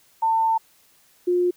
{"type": "tone pair in turn", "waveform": "sine", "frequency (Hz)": [897, 356], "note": ["A5", "F4"], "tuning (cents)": [33, 33], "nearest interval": "octave + major third", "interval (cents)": 1600, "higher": "first", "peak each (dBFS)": [-17, -17], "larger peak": "neither", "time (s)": [[0.22, 0.58], [1.27, 1.51]], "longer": "first", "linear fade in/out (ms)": 10, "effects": ["white hiss -58 dBFS RMS until 1.56 s"]}